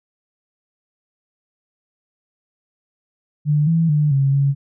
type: tone with pitch steps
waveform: sine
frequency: 148.8 / 164.6 / 149.3 / 137.1 / 139.5 Hz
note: D3 / E3 / D3 / C#3 / C#3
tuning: +23 / -2 / +29 / -19 / +11 cents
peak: -13 dBFS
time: 3.45-4.55 s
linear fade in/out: 50 ms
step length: 220 ms
effects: none